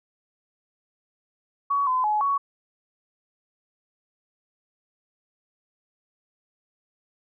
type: tone with pitch steps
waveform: sine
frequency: 1125 / 1020 / 847 / 1118 Hz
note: C#6 / C6 / G#5 / C#6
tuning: +25 / -44 / +34 / +14 cents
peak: -20 dBFS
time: 1.7-2.38 s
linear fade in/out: 10 ms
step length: 170 ms
effects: none